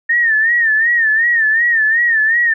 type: tone with vibrato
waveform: sine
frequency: 1820 Hz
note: A#6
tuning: 42 cents flat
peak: -10 dBFS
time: 0.09-2.54 s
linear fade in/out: 10 ms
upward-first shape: sine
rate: 2.7 Hz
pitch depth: 94 cents each way
effects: none